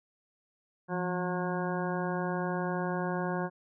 harmonic tone with a mistuned harmonic, 180.8 Hz, F#3, 40 cents flat, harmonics 1 / 2 / 3 / 4 / 5 / 6 / 8 / 9, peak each -33 / -36 / -38 / -39 / -40 / -41 / -42 / -43 dBFS, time 0.88-3.5 s, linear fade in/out 50 ms, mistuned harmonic 1, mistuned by -74 cents, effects none

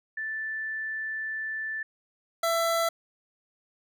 sine / 25% pulse tone pair in turn, 1760 / 667.5 Hz, A6 / E5, 0 / +22 cents, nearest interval octave + perfect fourth, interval 1678 cents, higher first, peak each -30 / -20 dBFS, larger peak second, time 0.17-1.83 / 2.43-2.89 s, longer first, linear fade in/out 5 ms, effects none

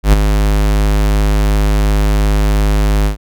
square tone with ADSR envelope, 51.4 Hz, G#1, 17 cents flat, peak -3 dBFS, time 0.03-3.17 s, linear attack 100 ms, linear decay 13 ms, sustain -7 dB, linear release 110 ms, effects none

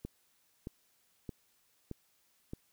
click train, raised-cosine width 3 ms, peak -27 dBFS, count 5, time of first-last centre 0.05-2.534 s, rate 1.61 Hz, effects white hiss -72 dBFS RMS until 2.72 s

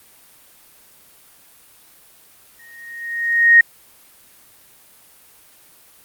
sine tone with exponential growth, 1864.7 Hz, A#6, in tune, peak -4 dBFS, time 2.59-3.61 s, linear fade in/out 5 ms, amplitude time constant 220 ms, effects white hiss -49 dBFS RMS until 6.04 s + Opus 32 kbps

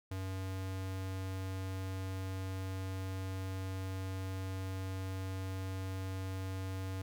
square tone, 94.8 Hz, F#2, 43 cents sharp, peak -38 dBFS, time 0.11-7.02 s, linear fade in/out 5 ms, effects none

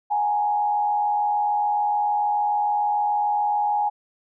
sine tone with frequency modulation, 830.6 Hz, G#5, in tune, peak -19 dBFS, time 0.1-3.9 s, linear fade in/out 20 ms, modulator 86.8 Hz, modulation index 0.53, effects none

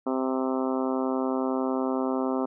harmonic tone, 130.81 Hz, C3, in tune, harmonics 2 / 3 / 4 / 5 / 6 / 7 / 8 / 9 / 10, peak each -27 / -31 / -33 / -35 / -37 / -38 / -39 / -40 / -41 dBFS, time 0.06-2.46 s, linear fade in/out 10 ms, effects none

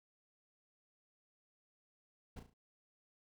brown noise with echo, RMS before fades -45 dBFS, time 2.36-2.4 s, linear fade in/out 10 ms, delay 35 ms, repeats 4, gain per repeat -7 dB, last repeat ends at 2.54 s, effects none

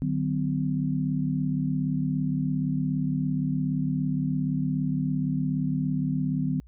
sine tone cluster, 151.5 / 188.8 / 255.3 Hz, D#3 / F#3 / C4, -46 / +35 / -42 cents, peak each -27 / -30 / -28 dBFS, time 0.02-6.6 s, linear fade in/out 0 ms, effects added 60 Hz sine -48 dBFS peak until 6.67 s

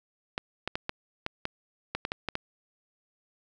clicks, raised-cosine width 0.3 ms, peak -14 dBFS, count 11, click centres 0.379 / 0.676 / 0.755 / 0.894 / 1.264 / 1.454 / 1.95 / 2.051 / 2.119 / 2.287 / 2.354 s, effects none

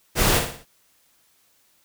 pink noise with echo, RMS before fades -19 dBFS, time 0.15-0.42 s, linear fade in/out 50 ms, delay 59 ms, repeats 4, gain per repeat -7 dB, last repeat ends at 0.656 s, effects white hiss -62 dBFS RMS until 1.84 s

